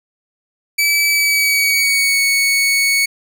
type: tone with pitch glide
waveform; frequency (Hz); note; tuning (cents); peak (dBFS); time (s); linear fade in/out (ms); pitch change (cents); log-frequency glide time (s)
sawtooth; 2300 to 2220; D7 to C#7; -37 to +2; -9; 0.78-3.06; 10; -61; 1.09-2.21
effects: none